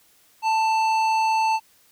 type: tone with tanh clipping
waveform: sine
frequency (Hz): 885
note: A5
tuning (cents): +10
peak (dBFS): -20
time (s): 0.42-1.6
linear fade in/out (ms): 50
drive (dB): 13
effects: white hiss -58 dBFS RMS until 1.91 s